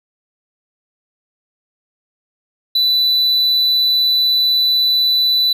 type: tone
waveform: triangle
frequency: 3982 Hz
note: B7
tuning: 14 cents sharp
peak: -10 dBFS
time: 2.75-5.53 s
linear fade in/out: 5 ms
effects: none